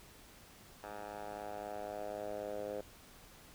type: tone with band-pass filter sweep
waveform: 10% pulse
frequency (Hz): 103.83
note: G#2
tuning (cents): 0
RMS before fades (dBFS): -43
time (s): 0.83-2.81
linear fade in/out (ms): 5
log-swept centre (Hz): 960 to 530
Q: 3.1
effects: pink hiss -58 dBFS RMS until 3.54 s